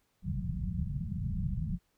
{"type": "low-pass noise", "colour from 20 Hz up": "white", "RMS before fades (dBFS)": -34, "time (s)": [0.22, 1.79], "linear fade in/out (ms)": 50, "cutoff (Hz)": 200, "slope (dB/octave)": 96, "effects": ["pink hiss -75 dBFS RMS until 1.97 s"]}